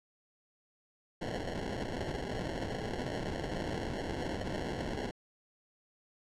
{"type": "noise with sample-and-hold", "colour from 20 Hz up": "white", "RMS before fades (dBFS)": -37, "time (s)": [1.21, 5.11], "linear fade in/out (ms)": 5, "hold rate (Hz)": 1225, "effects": ["low-pass 6000 Hz 12 dB/octave"]}